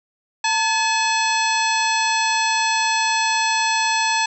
harmonic tone with a mistuned harmonic, 856 Hz, A5, 48 cents flat, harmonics 1 / 2 / 3 / 4 / 5 / 6 / 7 / 9, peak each -20 / -25 / -24 / -29 / -27 / -33 / -28 / -30 dBFS, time 0.44-4.26 s, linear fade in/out 5 ms, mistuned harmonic 1, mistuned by +83 cents, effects none

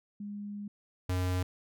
sine / square tone pair in turn, 204.8 / 91.23 Hz, G#3 / F#2, -24 / -24 cents, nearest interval octave + major second, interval 1400 cents, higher first, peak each -37 / -29 dBFS, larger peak second, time 0.2-0.68 / 1.09-1.43 s, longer first, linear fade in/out 5 ms, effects none

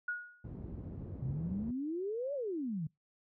sine tone with exponential decay, 1449 Hz, F#6, 37 cents flat, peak -31 dBFS, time 0.08-0.48 s, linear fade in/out 5 ms, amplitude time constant 85 ms
pink low-pass noise, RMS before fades -42 dBFS, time 0.44-1.71 s, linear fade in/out 5 ms, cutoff 260 Hz, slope 12 dB/octave
sine exponential two-way sweep, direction up then down, 122.4 to 587.3 to 145.7 Hz, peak -34 dBFS, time 1.22-2.87 s, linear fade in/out 5 ms, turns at 2.34 s
effects noise-tail reverb RT60 0.2 s tail -25 dB re dry + high-pass 60 Hz 12 dB/octave

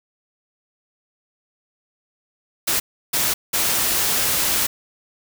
white noise bursts at uneven times, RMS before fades -20 dBFS, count 3, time 2.67-2.8 / 3.13-3.34 / 3.53-4.67 s, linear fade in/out 10 ms, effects none

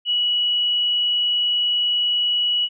sine tone, 2930 Hz, F#7, 18 cents flat, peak -17 dBFS, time 0.05-2.69 s, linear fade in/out 50 ms, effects none

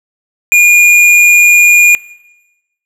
square tone, 2428 Hz, D#7, 43 cents flat, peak -4 dBFS, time 0.52-1.95 s, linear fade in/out 0 ms, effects noise-tail reverb RT60 1.0 s tail -20 dB re dry + low-pass 12000 Hz 12 dB/octave

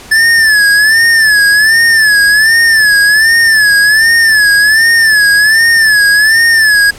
square tone with vibrato, 1740 Hz, A6, 20 cents flat, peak -5 dBFS, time 0.11-6.91 s, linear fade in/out 10 ms, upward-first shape sine, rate 1.3 Hz, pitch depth 99 cents each way, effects pink hiss -32 dBFS RMS until 6.98 s + low-pass 11000 Hz 12 dB/octave

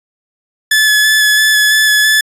sawtooth tone with vibrato, 1721 Hz, A6, 39 cents flat, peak -4 dBFS, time 0.71-2.21 s, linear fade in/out 5 ms, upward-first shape square, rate 3 Hz, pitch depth 12 cents each way, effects resampled to 32000 Hz

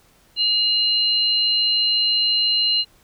sine tone pair together, 2854 / 4107 Hz, F7 / C8, +37 / -33 cents, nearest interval tritone, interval 630 cents, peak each -20 / -18 dBFS, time 0.36-2.85 s, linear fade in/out 50 ms, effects pink hiss -56 dBFS RMS until 3.03 s

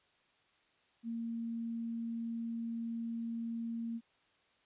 sine tone, 230.4 Hz, A#3, 20 cents flat, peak -36 dBFS, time 1.03-4.01 s, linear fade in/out 50 ms, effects white hiss -71 dBFS RMS until 4.65 s + resampled to 8000 Hz

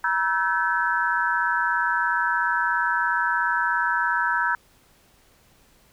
sine tone cluster, 960 / 1320 / 1533 / 1710 Hz, B5 / E6 / G6 / A6, -49 / +2 / -39 / -50 cents, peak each -25 / -27 / -24 / -28 dBFS, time 0.04-4.55 s, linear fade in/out 2 ms, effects pink hiss -58 dBFS RMS until 5.92 s

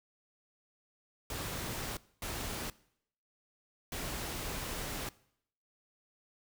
pink noise bursts at uneven times, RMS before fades -39 dBFS, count 3, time 1.3-1.97 / 2.22-2.7 / 3.92-5.09 s, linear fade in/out 2 ms, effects noise-tail reverb RT60 0.7 s tail -21 dB re dry

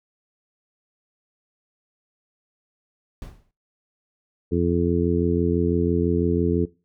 brown noise with exponential decay, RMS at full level -32 dBFS, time 3.22-3.51 s, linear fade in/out 1 ms, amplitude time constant 63 ms
harmonic tone, 86 Hz, F2, 26 cents flat, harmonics 1 / 2 / 3 / 4 / 5, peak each -25 / -25 / -25 / -25 / -25 dBFS, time 4.51-6.66 s, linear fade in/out 20 ms
effects noise-tail reverb RT60 0.3 s tail -20 dB re dry

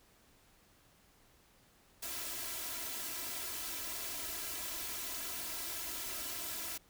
white noise with comb filter, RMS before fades -41 dBFS, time 2.02-6.78 s, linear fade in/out 10 ms, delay 3 ms, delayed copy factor +0.95, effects pink hiss -66 dBFS RMS until 6.89 s

